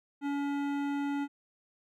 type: tone with hard clipping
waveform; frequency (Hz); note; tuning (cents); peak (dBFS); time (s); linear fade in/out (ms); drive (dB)
sine; 283.7; C#4; +40; -32; 0.21-1.28; 50; 15
effects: none